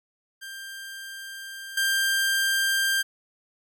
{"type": "tone with level steps", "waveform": "sawtooth", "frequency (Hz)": 1586, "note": "G6", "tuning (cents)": 20, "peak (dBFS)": [-33, -18], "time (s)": [0.41, 3.03], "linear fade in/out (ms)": 20, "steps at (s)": 1.77, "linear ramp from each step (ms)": 5, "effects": []}